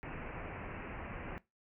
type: low-pass noise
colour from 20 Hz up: pink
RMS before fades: -44 dBFS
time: 0.03-1.38 s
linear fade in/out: 0 ms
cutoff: 2700 Hz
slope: 96 dB/octave
effects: noise-tail reverb RT60 0.2 s tail -19 dB re dry